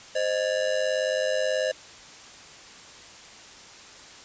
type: ring-modulated tone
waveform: square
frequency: 570 Hz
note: C#5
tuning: 48 cents sharp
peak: -21 dBFS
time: 0.15-1.72 s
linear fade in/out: 10 ms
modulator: 49.2 Hz
effects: white hiss -46 dBFS RMS until 4.24 s + resampled to 16000 Hz